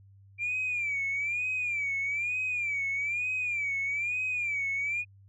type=tone with vibrato; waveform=sine; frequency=2356 Hz; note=D7; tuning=5 cents sharp; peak=-27 dBFS; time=0.38-5.05 s; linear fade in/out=50 ms; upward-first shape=sine; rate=1.1 Hz; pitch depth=120 cents each way; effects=tanh soft clip ceiling -24 dBFS + added 98 Hz sine -53 dBFS peak until 5.28 s